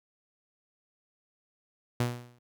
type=tone with exponential decay; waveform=sawtooth; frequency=121.3 Hz; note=B2; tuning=31 cents flat; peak=-20 dBFS; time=2-2.39 s; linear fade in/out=5 ms; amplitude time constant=84 ms; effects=none